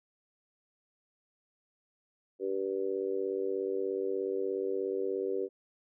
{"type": "harmonic tone", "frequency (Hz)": 96.8, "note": "G2", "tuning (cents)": -21, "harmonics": [3, 4, 5, 6], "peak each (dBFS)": [-41, -32, -35, -46], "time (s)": [2.39, 5.49], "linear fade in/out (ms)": 50, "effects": []}